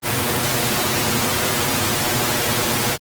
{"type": "noise with comb filter", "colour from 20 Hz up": "pink", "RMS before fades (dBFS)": -19, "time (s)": [0.02, 2.98], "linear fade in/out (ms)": 50, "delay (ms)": 8.3, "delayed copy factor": 0.7, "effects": ["high-pass 100 Hz 12 dB/octave", "Opus 24 kbps"]}